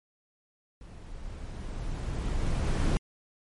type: noise with level ramp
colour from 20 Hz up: brown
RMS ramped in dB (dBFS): -45 to -23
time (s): 0.81-2.97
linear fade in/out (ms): 0
effects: MP3 48 kbps